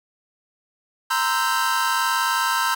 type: chord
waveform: 45% pulse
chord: C dominant seventh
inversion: third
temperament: equal with one note detuned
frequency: 932.3 / 1031.5 / 1318.5 / 1568 Hz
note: Bb5 / C6 / E6 / G6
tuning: 0 / -25 / 0 / 0 cents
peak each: -25 dBFS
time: 1.1-2.75 s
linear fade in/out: 10 ms
effects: none